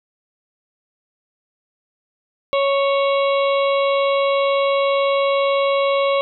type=harmonic tone; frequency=554 Hz; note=C#5; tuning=1 cent flat; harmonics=1 / 2 / 4 / 5 / 6 / 7; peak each=-16 / -22 / -28 / -30 / -32 / -33 dBFS; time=2.53-6.21 s; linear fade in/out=0 ms; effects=none